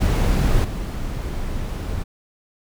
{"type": "noise with level steps", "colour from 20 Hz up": "brown", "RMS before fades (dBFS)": [-17, -26], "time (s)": [0, 2.04], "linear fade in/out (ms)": 20, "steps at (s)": 0.64, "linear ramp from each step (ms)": 5, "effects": []}